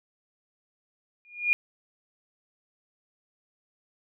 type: tone with exponential growth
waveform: sine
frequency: 2430 Hz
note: D#7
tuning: 42 cents flat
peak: -16 dBFS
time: 1.25-1.53 s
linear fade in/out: 0 ms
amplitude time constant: 60 ms
effects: none